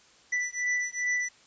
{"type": "beating tone pair", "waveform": "square", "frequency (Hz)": [1975.5, 1978], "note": ["B6", "B6"], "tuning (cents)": [0, 2], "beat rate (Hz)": 2.5, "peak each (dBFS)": -31, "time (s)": [0.32, 1.29], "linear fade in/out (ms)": 10, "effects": ["white hiss -58 dBFS RMS until 1.46 s", "resampled to 16000 Hz"]}